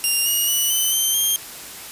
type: tone with pitch steps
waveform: 5% pulse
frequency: 2794 / 2871 / 2950 / 3031 / 3114 / 3200 Hz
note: F7 / F7 / F#7 / F#7 / G7 / G7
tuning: 0 / +47 / -6 / +41 / -12 / +35 cents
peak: -9 dBFS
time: 0.04-1.36 s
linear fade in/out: 0 ms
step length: 220 ms
effects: white hiss -36 dBFS RMS until 1.91 s + resampled to 32000 Hz

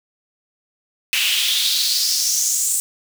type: noise with high-pass filter sweep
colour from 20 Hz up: pink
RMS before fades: -19 dBFS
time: 1.13-2.8 s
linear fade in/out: 0 ms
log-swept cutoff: 2600 to 8100 Hz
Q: 4.3
effects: none

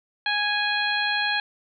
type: harmonic tone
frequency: 829 Hz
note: G#5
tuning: 3 cents flat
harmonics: 1 / 2 / 3 / 4 / 5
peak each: -29 / -25 / -29 / -30 / -30 dBFS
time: 0.26-1.4 s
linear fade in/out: 2 ms
effects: none

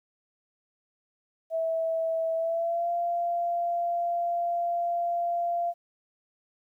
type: tone with pitch glide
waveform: sine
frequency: 653 to 690.6 Hz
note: E5 to F5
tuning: -17 to -20 cents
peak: -25 dBFS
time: 1.5-5.74 s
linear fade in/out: 50 ms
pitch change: +97 cents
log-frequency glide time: 2.35-2.9 s
effects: 11-bit

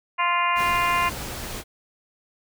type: harmonic tone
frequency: 348.4 Hz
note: F4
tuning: 4 cents flat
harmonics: 2 / 3 / 4 / 5 / 6 / 7 / 8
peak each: -31 / -21 / -33 / -32 / -28 / -30 / -31 dBFS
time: 0.18-1.1 s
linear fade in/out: 20 ms
type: noise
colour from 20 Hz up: pink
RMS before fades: -33 dBFS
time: 0.55-1.64 s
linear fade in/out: 50 ms
effects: none

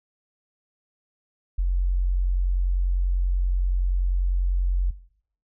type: tone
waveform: sine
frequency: 45.17 Hz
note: F#1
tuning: 41 cents flat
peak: -19 dBFS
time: 1.58-4.91 s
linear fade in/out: 10 ms
effects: noise-tail reverb RT60 0.6 s tail -17 dB re dry

